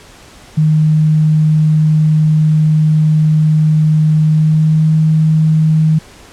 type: tone with pitch glide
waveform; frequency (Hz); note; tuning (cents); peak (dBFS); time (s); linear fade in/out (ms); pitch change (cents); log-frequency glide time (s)
sine; 154.9 to 157.06; D#3 to D#3; -7 to +17; -7; 0.57-5.99; 10; +24; 4.2-4.89
effects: pink hiss -39 dBFS RMS until 6.32 s + low-pass 9000 Hz 12 dB/octave